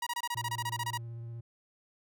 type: tone bursts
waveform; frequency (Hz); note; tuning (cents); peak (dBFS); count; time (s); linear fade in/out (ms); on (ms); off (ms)
sawtooth; 957; A#5; +45; -28; 14; 0.02-0.976; 5; 46; 24
type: tone with vibrato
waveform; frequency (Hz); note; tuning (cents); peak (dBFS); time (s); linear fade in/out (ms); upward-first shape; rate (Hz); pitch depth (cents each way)
triangle; 116.54; A#2; 0; -37; 0.35-1.41; 10; triangle; 16; 21
effects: none